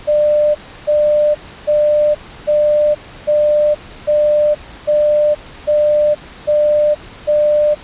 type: tone bursts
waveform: sine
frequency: 597 Hz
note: D5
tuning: 28 cents sharp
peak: -9 dBFS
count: 10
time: 0.07-7.75 s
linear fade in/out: 20 ms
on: 480 ms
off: 320 ms
effects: pink hiss -36 dBFS RMS until 7.83 s + resampled to 8000 Hz